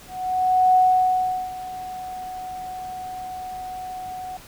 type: tone with ADSR envelope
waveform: sine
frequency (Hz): 740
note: F#5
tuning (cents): 0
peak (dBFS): -12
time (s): 0.07-4.37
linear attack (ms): 680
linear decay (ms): 750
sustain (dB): -18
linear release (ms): 4
effects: pink hiss -45 dBFS RMS until 4.47 s